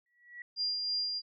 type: tone with exponential growth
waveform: sine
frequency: 1933 Hz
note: B6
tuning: 38 cents flat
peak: -39 dBFS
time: 0.06-0.42 s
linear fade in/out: 2 ms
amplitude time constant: 78 ms
type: tone with tremolo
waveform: sine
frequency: 4800 Hz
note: D8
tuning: 37 cents sharp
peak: -29 dBFS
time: 0.56-1.22 s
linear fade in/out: 50 ms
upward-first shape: sine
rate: 3.1 Hz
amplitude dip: 35%
effects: none

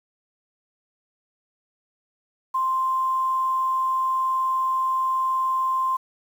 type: tone with quantisation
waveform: sine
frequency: 1046.5 Hz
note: C6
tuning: in tune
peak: -20 dBFS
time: 2.54-5.97 s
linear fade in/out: 10 ms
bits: 8
effects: none

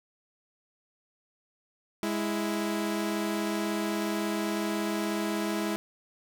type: tone pair together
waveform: sawtooth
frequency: 207.6 / 329.6 Hz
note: G#3 / E4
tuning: 0 / 0 cents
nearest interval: minor sixth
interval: 800 cents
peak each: -27 dBFS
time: 2.03-5.76 s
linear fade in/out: 0 ms
effects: none

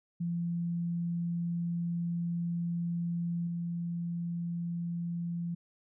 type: tone with level steps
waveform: sine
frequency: 171.1 Hz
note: F3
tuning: 35 cents flat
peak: -30 / -32 dBFS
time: 0.2-5.55 s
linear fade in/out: 10 ms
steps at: 3.47 s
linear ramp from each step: 2 ms
effects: none

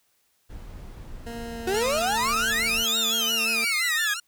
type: noise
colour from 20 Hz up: brown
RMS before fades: -40 dBFS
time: 0.49-2.84 s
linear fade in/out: 20 ms
type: tone with pitch glide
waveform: 20% pulse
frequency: 233.1 to 225.6 Hz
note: A#3 to A3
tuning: 0 to +44 cents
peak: -29 dBFS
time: 1.26-3.65 s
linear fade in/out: 10 ms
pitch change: -56 cents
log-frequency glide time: 1.43-2.1 s
type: exponential two-way sweep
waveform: 35% pulse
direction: up then down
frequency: 360 to 3800 to 1626 Hz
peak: -21 dBFS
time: 1.67-4.14 s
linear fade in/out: 5 ms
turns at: 2.95 s
type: tone with vibrato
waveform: 10% pulse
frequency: 1318.5 Hz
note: E6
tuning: in tune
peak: -22 dBFS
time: 1.74-4.2 s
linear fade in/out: 5 ms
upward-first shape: sine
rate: 5.8 Hz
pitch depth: 140 cents each way
effects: white hiss -68 dBFS RMS until 4.27 s

